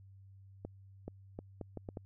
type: accelerating click train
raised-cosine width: 2 ms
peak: -28 dBFS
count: 7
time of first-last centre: 0.65-1.972 s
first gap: 430 ms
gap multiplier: 0.72
effects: added 97 Hz sine -54 dBFS peak until 2.05 s